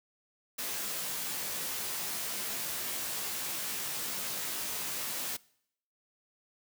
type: noise with comb filter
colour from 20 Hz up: white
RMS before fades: -36 dBFS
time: 0.58-5.37 s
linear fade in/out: 10 ms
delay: 17 ms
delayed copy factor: -0.85
effects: noise-tail reverb RT60 0.7 s tail -23 dB re dry + high-pass 100 Hz 12 dB/octave